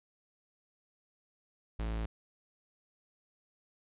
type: tone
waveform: 45% pulse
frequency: 55 Hz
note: A1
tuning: in tune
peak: -33 dBFS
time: 1.79-2.06 s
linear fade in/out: 5 ms
effects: resampled to 8000 Hz